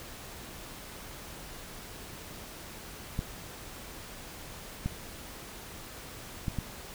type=clicks; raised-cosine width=5 ms; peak=-18 dBFS; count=4; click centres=3.191 / 4.86 / 6.482 / 6.587 s; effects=pink hiss -45 dBFS RMS until 6.94 s